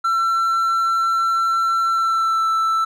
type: tone with pitch glide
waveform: triangle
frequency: 1347 to 1325.4 Hz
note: E6 to E6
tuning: +37 to +9 cents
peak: -14 dBFS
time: 0.04-2.85 s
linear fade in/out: 10 ms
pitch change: -28 cents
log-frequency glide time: 1.89-2.48 s
effects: none